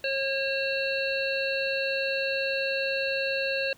harmonic tone with a mistuned harmonic, 542 Hz, C#5, 39 cents flat, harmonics 1 / 3 / 5 / 7 / 8, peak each -29 / -33 / -30 / -38 / -37 dBFS, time 0.04-3.73 s, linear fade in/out 2 ms, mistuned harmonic 7, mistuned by +62 cents, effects pink hiss -57 dBFS RMS until 3.77 s

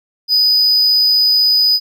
triangle tone, 4978 Hz, D#8, in tune, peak -8 dBFS, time 0.28-1.8 s, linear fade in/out 50 ms, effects none

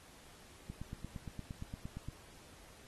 click train, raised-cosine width 5 ms, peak -30 dBFS, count 13, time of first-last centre 0.7-2.086 s, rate 8.66 Hz, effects pink hiss -59 dBFS RMS until 2.87 s + AAC 32 kbps

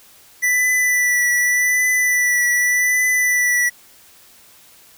square tone with vibrato, 1975.5 Hz, B6, in tune, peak -15 dBFS, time 0.42-3.7 s, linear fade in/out 20 ms, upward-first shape triangle, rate 0.85 Hz, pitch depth 26 cents each way, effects white hiss -48 dBFS RMS until 4.97 s

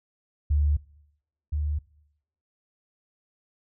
sine tone pair in turn, 73.42 / 74.53 Hz, D2 / D2, 0 / +26 cents, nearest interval unison, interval 26 cents, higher second, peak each -19 / -24 dBFS, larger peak first, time 0.5-0.77 / 1.52-1.79 s, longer neither, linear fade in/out 10 ms, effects noise-tail reverb RT60 0.8 s tail -22 dB re dry

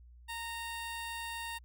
15% pulse tone, 924 Hz, A#5, 16 cents flat, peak -32 dBFS, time 0.28-1.59 s, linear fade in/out 20 ms, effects added 60 Hz sine -53 dBFS peak until 1.64 s

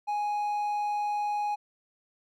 triangle tone, 830.6 Hz, G#5, in tune, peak -25 dBFS, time 0.07-1.56 s, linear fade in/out 20 ms, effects none

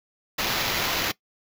violet noise with sample-and-hold, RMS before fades -26 dBFS, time 0.38-1.12 s, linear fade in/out 10 ms, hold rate 8820 Hz, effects noise-tail reverb RT60 0.1 s tail -20 dB re dry

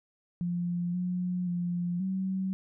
sine tone with pitch steps, 174.7 / 180 / 175.2 / 189.6 Hz, F3 / F#3 / F3 / F#3, +1 / -47 / +6 / +43 cents, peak -28 dBFS, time 0.41-2.53 s, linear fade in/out 0 ms, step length 530 ms, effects none

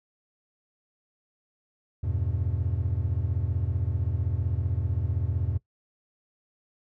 triangle chord, E minor, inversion none, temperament equal, 82.41 / 98 / 123.47 Hz, E2 / G2 / B2, 0 / 0 / 0 cents, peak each -27 / -27 / -30 dBFS, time 2.03-5.58 s, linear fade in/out 10 ms, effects noise-tail reverb RT60 0.1 s tail -18 dB re dry

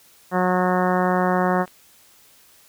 harmonic tone, 182.2 Hz, F#3, 26 cents flat, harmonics 1 / 2 / 3 / 4 / 5 / 6 / 7 / 8 / 9 / 10, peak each -22 / -25 / -25 / -24 / -28 / -27 / -31 / -32 / -34 / -33 dBFS, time 0.31-1.66 s, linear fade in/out 50 ms
click, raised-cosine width 0.3 ms, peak -27 dBFS, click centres 1.678 s
effects white hiss -53 dBFS RMS until 2.68 s

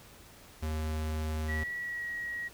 square tone, 78 Hz, D#2, 5 cents sharp, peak -32 dBFS, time 0.62-1.64 s, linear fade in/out 10 ms
sine tone with pitch glide, 1934 to 1903 Hz, B6 to A#6, -37 to +35 cents, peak -34 dBFS, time 1.48-2.49 s, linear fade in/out 20 ms, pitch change -28 cents, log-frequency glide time 1.79-2.09 s
effects pink hiss -54 dBFS RMS until 2.53 s

